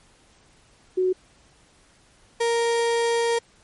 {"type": "tone pair in turn", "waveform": ["sine", "35% pulse"], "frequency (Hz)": [370, 466.2], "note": ["F#4", "A#4"], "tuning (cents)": [0, 0], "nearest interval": "major third", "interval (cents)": 400, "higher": "second", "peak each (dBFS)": -18, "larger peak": "neither", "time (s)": [[0.97, 1.13], [2.4, 3.39]], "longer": "second", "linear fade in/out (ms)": 10, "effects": ["pink hiss -57 dBFS RMS until 3.63 s", "MP3 48 kbps"]}